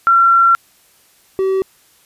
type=tone pair in turn; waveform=sine / triangle; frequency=1363 / 382.5 Hz; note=F6 / G4; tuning=-43 / -42 cents; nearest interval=octave + minor seventh; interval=2199 cents; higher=first; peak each=-7 / -11 dBFS; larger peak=first; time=0.07-0.55 / 1.39-1.62 s; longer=first; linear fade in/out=0 ms; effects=white hiss -52 dBFS RMS until 2.05 s + resampled to 32000 Hz